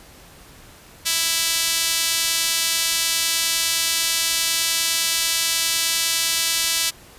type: tone with high-pass filter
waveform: sawtooth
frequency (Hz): 329.6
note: E4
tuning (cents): 0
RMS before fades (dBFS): -21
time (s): 1.05-6.91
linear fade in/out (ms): 20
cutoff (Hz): 3700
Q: 0.85
effects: pink hiss -46 dBFS RMS until 7.18 s + resampled to 32000 Hz